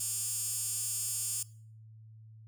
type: tone with high-pass filter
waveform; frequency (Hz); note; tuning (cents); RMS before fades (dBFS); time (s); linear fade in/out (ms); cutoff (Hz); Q
15% pulse; 299.4; D4; +33; -35; 0-1.43; 5; 8200; 2.6
effects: noise-tail reverb RT60 0.5 s tail -20 dB re dry + added 110 Hz sine -50 dBFS peak until 2.47 s